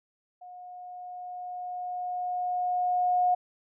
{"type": "tone with level ramp", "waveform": "sine", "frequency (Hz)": 722, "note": "F#5", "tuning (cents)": -43, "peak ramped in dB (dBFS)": [-43, -20], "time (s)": [0.41, 3.35], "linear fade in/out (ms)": 10, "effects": []}